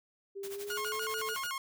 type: tone with pitch glide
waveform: sine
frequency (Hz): 395 to 438.3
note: G4 to A4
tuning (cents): +13 to -7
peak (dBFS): -38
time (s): 0.35-1.35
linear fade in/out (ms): 20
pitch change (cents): +180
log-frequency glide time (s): 0.49-1.02
type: noise with tremolo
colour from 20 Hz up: white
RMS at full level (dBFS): -44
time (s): 0.43-1.47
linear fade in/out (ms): 5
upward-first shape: sine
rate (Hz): 12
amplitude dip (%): 80
type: tone with vibrato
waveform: sawtooth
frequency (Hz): 1244.5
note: D#6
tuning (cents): 0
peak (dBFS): -31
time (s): 0.7-1.58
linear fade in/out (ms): 2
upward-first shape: square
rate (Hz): 6.8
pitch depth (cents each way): 250
effects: none